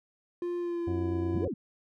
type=tone with pitch glide; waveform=triangle; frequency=350 to 335.5 Hz; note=F4 to E4; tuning=+4 to +31 cents; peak=-28 dBFS; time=0.42-1.45 s; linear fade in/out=2 ms; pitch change=-73 cents; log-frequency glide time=0.59-0.98 s
type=harmonic tone; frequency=91 Hz; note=F#2; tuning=28 cents flat; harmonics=1 / 2 / 3 / 4 / 5 / 6 / 7 / 8; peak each=-32 / -43 / -40 / -40 / -54 / -50 / -55 / -48 dBFS; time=0.87-1.48 s; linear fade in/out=5 ms
type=linear two-way sweep; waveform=sine; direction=up then down; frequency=62.6 to 569 to 166 Hz; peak=-31 dBFS; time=1.34-1.54 s; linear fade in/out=5 ms; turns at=1.46 s
effects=none